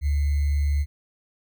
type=tone with sample-and-hold; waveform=sine; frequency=72.1 Hz; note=D2; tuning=31 cents flat; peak=-19 dBFS; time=0.01-0.86 s; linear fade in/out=50 ms; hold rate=2100 Hz; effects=none